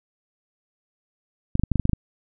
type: clicks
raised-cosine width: 5 ms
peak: -8 dBFS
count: 9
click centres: 1.554 / 1.596 / 1.636 / 1.717 / 1.757 / 1.797 / 1.854 / 1.895 / 1.933 s
effects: none